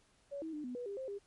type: tone with pitch steps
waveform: sine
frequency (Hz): 564 / 321 / 300.6 / 248.4 / 488.8 / 400.7 / 526 / 402.4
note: C#5 / E4 / D4 / B3 / B4 / G4 / C5 / G4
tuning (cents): +30 / -46 / +40 / +10 / -18 / +38 / +9 / +45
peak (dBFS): -39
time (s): 0.31-1.19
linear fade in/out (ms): 20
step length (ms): 110
effects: pink hiss -70 dBFS RMS until 1.26 s + MP3 48 kbps